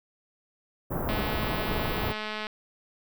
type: band-stop noise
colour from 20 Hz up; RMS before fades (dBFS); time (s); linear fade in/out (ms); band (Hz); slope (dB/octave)
pink; -30; 0.9-2.13; 20; 1200 to 16000; 24
type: click train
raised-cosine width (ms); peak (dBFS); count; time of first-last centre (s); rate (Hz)
0.3; -18; 296; 1.09-2.469; 214
effects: none